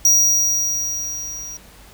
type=tone with level ramp; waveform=square; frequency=5750 Hz; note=F8; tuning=50 cents sharp; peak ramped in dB=-10 to -31 dBFS; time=0.05-1.57 s; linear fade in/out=2 ms; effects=added 50 Hz sine -46 dBFS peak until 1.93 s + pink hiss -46 dBFS RMS until 1.93 s

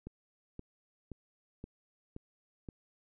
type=click train; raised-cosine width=3 ms; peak=-30 dBFS; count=6; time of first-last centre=0.07-2.688 s; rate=1.91 Hz; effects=none

